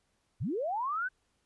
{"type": "linear sweep", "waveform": "sine", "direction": "up", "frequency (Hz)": [74.6, 1556], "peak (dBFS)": -30, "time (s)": [0.4, 1.09], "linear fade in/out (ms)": 20, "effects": ["pink hiss -75 dBFS RMS until 1.45 s", "resampled to 24000 Hz"]}